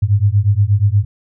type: beating tone pair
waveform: sine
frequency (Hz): 98 / 106.4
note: G2 / G#2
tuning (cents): 0 / +42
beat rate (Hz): 8.4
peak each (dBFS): -13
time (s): 0.02-1.05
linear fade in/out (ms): 10
effects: none